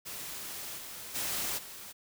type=noise with level steps; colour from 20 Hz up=white; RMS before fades=-41 / -44 / -34 / -46 dBFS; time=0.05-1.93 s; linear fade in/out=20 ms; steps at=0.77 / 1.14 / 1.57 s; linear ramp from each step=20 ms; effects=none